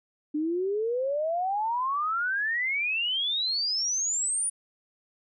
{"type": "exponential sweep", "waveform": "sine", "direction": "up", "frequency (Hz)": [293.7, 9700], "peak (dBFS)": -25, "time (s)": [0.34, 4.5], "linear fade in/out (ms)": 10, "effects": []}